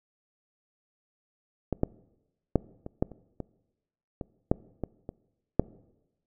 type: clicks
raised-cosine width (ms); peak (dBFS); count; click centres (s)
2; -14 / -10 / -7 / -24 / -11 / -30 / -21 / -21 / -8 / -17 / -23 / -6; 12; 1.727 / 1.834 / 2.557 / 2.864 / 3.025 / 3.117 / 3.403 / 4.212 / 4.515 / 4.837 / 5.091 / 5.596
effects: noise-tail reverb RT60 1.0 s tail -22 dB re dry